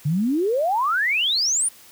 sine exponential sweep, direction up, 138.59 to 9850 Hz, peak -18 dBFS, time 0.05-1.69 s, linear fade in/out 10 ms, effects white hiss -48 dBFS RMS until 1.91 s

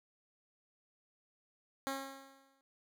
10% pulse tone with exponential decay, 271.2 Hz, C#4, 38 cents flat, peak -26 dBFS, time 1.87-2.61 s, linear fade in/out 0 ms, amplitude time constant 160 ms, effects none

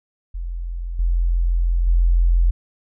sine tone with level steps, 43 Hz, F1, 26 cents flat, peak -24 / -15 / -12 dBFS, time 0.34-2.51 s, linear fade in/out 10 ms, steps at 0.99 / 1.87 s, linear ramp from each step 5 ms, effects none

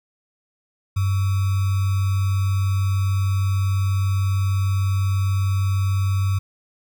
sine tone with sample-and-hold, 96.8 Hz, G2, 21 cents flat, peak -17 dBFS, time 0.96-6.39 s, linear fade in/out 10 ms, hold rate 1225 Hz, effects none

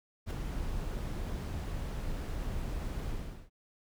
brown noise with ADSR envelope, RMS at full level -31 dBFS, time 0.26-3.5 s, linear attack 47 ms, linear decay 6 ms, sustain -5 dB, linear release 400 ms, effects none

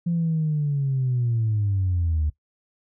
sine linear sweep, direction down, 172.8 to 73.42 Hz, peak -19 dBFS, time 0.06-2.3 s, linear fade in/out 10 ms, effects noise-tail reverb RT60 0.1 s tail -18 dB re dry + tanh soft clip ceiling -16 dBFS

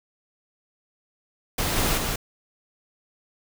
pink noise with echo, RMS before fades -25 dBFS, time 1.58-1.98 s, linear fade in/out 5 ms, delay 180 ms, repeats 1, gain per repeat -2 dB, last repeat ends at 2.16 s, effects none

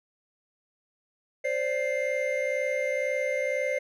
triangle tone cluster, 520 / 582 / 2101 Hz, C5 / D5 / C7, -11 / -16 / +7 cents, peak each -27 / -28 / -30 dBFS, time 1.44-3.79 s, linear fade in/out 10 ms, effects none

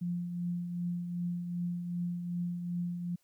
sine tone with tremolo, 174.8 Hz, F3, 2 cents sharp, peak -30 dBFS, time 0.01-3.16 s, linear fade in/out 10 ms, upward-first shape triangle, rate 2.6 Hz, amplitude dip 50%, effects white hiss -74 dBFS RMS until 3.23 s

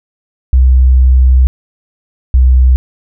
sine tone pair in turn, 64 / 63.63 Hz, C2 / C2, -38 / -48 cents, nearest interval unison, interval 10 cents, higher first, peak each -3 dBFS, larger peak neither, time 0.53-1.47 / 2.34-2.76 s, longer first, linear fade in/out 0 ms, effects none

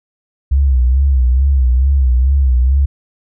sine tone with vibrato, 65.41 Hz, C2, in tune, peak -8 dBFS, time 0.51-2.86 s, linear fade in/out 10 ms, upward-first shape sine, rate 2.3 Hz, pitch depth 110 cents each way, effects none

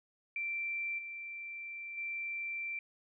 sine tone with level steps, 2349 Hz, D7, in tune, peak -34 / -41 / -36 dBFS, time 0.36-2.79 s, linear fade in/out 2 ms, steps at 0.98 / 1.97 s, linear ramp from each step 10 ms, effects none

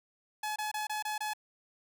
sawtooth tone bursts, 851 Hz, G#5, 42 cents sharp, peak -29 dBFS, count 6, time 0.43-1.335 s, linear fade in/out 5 ms, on 130 ms, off 25 ms, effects none

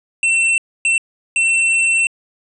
square tone bursts at uneven times, 2696 Hz, E7, 38 cents sharp, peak -13 dBFS, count 3, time 0.23-0.58 / 0.85-0.98 / 1.36-2.07 s, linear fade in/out 2 ms, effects resampled to 24000 Hz + 9-bit

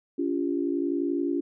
sine tone cluster, 282.7 / 343.5 / 394.7 Hz, C#4 / F4 / G4, +34 / -29 / +12 cents, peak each -27 / -28 / -34 dBFS, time 0.18-1.41 s, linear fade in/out 10 ms, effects none

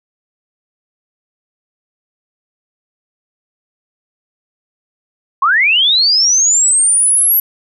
sine linear sweep, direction up, 1020 to 11820 Hz, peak -8 dBFS, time 5.42-7.4 s, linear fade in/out 5 ms, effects none

